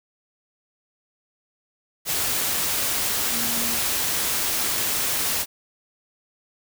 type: tone in noise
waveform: sine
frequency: 233.1 Hz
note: A#3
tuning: in tune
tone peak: -33 dBFS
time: 3.29-3.79 s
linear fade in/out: 50 ms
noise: white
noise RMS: -24 dBFS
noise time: 2.05-5.46 s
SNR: -12 dB
effects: none